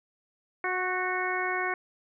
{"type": "harmonic tone with a mistuned harmonic", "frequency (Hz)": 366.5, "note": "F#4", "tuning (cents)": -16, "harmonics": [1, 2, 3, 4, 5, 6], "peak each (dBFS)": [-34, -34, -34, -34, -34, -34], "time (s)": [0.64, 1.74], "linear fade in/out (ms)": 2, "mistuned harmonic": 4, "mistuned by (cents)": 25, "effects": []}